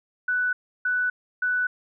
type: tone bursts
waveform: sine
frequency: 1488 Hz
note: F#6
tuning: 9 cents sharp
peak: -21 dBFS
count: 3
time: 0.28-1.67 s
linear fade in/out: 5 ms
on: 250 ms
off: 320 ms
effects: none